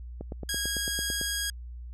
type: click train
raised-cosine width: 2 ms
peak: -23 dBFS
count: 10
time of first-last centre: 0.21-1.213 s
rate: 8.97 Hz
type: tone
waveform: 10% pulse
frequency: 1642 Hz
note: G#6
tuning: 20 cents flat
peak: -20 dBFS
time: 0.49-1.5 s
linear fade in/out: 2 ms
effects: added 60 Hz sine -38 dBFS peak until 1.93 s + resampled to 32000 Hz